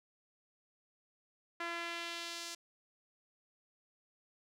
sawtooth tone with band-pass filter sweep, 340 Hz, F4, 46 cents flat, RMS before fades -42 dBFS, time 1.6-2.55 s, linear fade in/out 5 ms, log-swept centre 1700 to 5800 Hz, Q 1.2, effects none

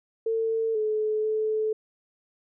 sine tone with pitch steps, 449.4 / 430.1 / 433.9 Hz, A4 / A4 / A4, +37 / -39 / -24 cents, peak -23 dBFS, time 0.26-1.73 s, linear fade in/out 5 ms, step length 490 ms, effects none

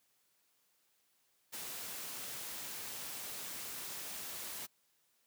white noise, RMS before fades -44 dBFS, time 1.52-4.67 s, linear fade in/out 20 ms, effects white hiss -75 dBFS RMS until 5.26 s + high-pass 100 Hz 12 dB/octave

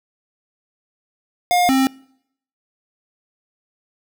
square tone pair in turn, 712 / 265.3 Hz, F5 / C4, +33 / +24 cents, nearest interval octave + perfect fourth, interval 1709 cents, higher first, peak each -14 dBFS, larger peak neither, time 1.51-1.69 / 1.69-1.87 s, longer neither, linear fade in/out 0 ms, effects noise-tail reverb RT60 0.7 s tail -24 dB re dry

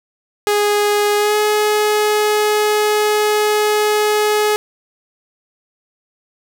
sawtooth tone with pitch glide, 414.3 to 422.3 Hz, G#4 to G#4, -4 to +29 cents, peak -9 dBFS, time 0.47-4.56 s, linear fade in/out 0 ms, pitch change +33 cents, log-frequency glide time 1.17-1.36 s, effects none

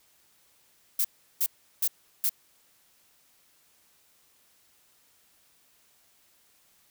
violet noise bursts, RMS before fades -25 dBFS, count 4, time 0.99-2.294 s, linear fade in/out 5 ms, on 56 ms, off 360 ms, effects white hiss -64 dBFS RMS until 6.9 s

